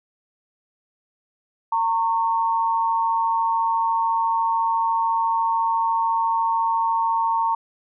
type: tone pair together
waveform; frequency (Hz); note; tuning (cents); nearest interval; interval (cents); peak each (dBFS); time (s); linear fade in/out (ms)
sine; 914 / 1100; A#5 / C#6; -34 / -14; minor third; 320; -19 / -25; 1.72-7.55; 5
effects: none